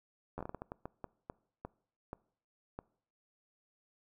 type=slowing click train; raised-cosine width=1 ms; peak=-27 dBFS; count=15; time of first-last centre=0.38-2.79 s; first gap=11 ms; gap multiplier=1.37; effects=noise-tail reverb RT60 0.6 s tail -23 dB re dry

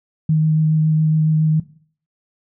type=tone with vibrato; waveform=sine; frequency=156.3 Hz; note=D#3; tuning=8 cents sharp; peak=-12 dBFS; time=0.29-1.6 s; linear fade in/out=5 ms; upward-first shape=sine; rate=7.2 Hz; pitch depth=10 cents each way; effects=noise-tail reverb RT60 0.5 s tail -17 dB re dry

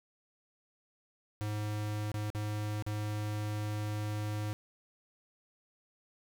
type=tone with dropouts; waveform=square; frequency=105.5 Hz; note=G#2; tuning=28 cents sharp; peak=-34 dBFS; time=1.41-4.53 s; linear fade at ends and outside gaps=0 ms; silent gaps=2.117-2.142 / 2.302-2.349 / 2.824-2.865 s; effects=none

